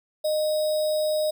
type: tone with sample-and-hold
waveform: sine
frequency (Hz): 615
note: D#5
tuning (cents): -20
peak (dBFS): -21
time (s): 0.24-1.31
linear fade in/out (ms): 10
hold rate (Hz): 4410
effects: none